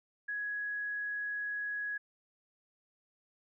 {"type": "tone", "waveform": "sine", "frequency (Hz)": 1671, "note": "G#6", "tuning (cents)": 10, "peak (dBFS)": -34, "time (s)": [0.28, 1.98], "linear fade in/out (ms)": 10, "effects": []}